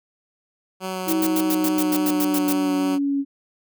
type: tone with vibrato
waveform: 10% pulse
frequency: 186.6 Hz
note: F#3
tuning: 15 cents sharp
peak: -18 dBFS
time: 0.8-2.99 s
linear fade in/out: 50 ms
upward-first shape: sine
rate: 3.5 Hz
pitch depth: 11 cents each way
type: exponential sweep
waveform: sine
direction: down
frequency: 323.3 to 277.2 Hz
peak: -19 dBFS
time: 1.06-3.25 s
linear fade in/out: 50 ms
type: noise bursts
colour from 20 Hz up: blue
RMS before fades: -26 dBFS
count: 11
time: 1.08-2.527 s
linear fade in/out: 2 ms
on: 47 ms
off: 93 ms
effects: none